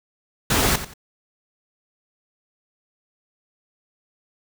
pink noise with echo, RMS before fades -19 dBFS, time 0.5-0.76 s, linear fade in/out 5 ms, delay 89 ms, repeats 2, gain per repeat -12 dB, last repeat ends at 0.938 s, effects none

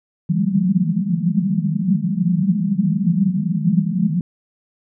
pink band-pass noise, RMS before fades -18 dBFS, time 0.29-4.21 s, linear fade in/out 2 ms, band 160 to 210 Hz, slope 96 dB/octave, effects none

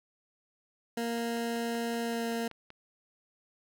20% pulse tone with pitch glide, 233.1 to 231.2 Hz, A#3 to A#3, 0 to -14 cents, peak -26 dBFS, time 0.97-2.48 s, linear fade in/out 5 ms, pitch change -14 cents, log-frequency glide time 2.02-2.25 s
click train, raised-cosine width 0.3 ms, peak -32 dBFS, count 9, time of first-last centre 1.18-2.704 s, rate 5.25 Hz
effects none

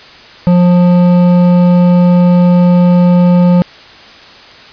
triangle tone with hard clipping, 177.2 Hz, F3, 25 cents sharp, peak -6 dBFS, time 0.47-3.62 s, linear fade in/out 0 ms, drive 14 dB, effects white hiss -35 dBFS RMS until 4.72 s + resampled to 11025 Hz

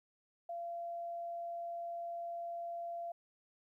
sine tone, 685 Hz, F5, 34 cents flat, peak -39 dBFS, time 0.49-3.12 s, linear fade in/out 5 ms, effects 13-bit

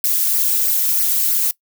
violet noise with flanger, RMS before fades -17 dBFS, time 0.04-1.51 s, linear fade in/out 2 ms, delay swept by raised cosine 0.27 to 3.37 ms, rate 3.1 Hz, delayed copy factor -1, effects noise-tail reverb RT60 0.1 s tail -20 dB re dry

